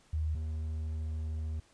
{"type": "tone pair in turn", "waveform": ["sine", "triangle"], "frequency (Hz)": [78, 78.37], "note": ["D#2", "D#2"], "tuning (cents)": [5, 13], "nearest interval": "unison", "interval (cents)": 8, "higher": "second", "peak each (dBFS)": [-29, -31], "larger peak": "first", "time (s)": [[0.13, 0.35], [0.35, 1.6]], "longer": "second", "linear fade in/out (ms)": 5, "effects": ["pink hiss -64 dBFS RMS until 1.73 s", "resampled to 22050 Hz"]}